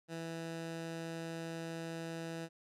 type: tone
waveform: 15% pulse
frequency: 164.81 Hz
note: E3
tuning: in tune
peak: -34 dBFS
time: 0.08-2.49 s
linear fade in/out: 50 ms
effects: low-pass 10000 Hz 12 dB/octave